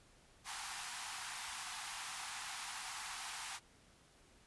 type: high-pass noise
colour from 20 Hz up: pink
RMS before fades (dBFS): -45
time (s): 0.44-3.6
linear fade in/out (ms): 50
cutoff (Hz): 740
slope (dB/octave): 96
effects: pink hiss -66 dBFS RMS until 4.46 s + resampled to 24000 Hz